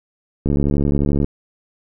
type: click train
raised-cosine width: 3 ms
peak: -6 dBFS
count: 57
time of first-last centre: 0.46-1.244 s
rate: 71.4 Hz
effects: none